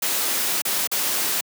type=noise with dropouts; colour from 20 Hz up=white; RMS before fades=-23 dBFS; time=0.02-1.41 s; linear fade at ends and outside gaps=5 ms; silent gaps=0.619-0.651 / 0.873-0.915 s; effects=high-pass 200 Hz 12 dB/octave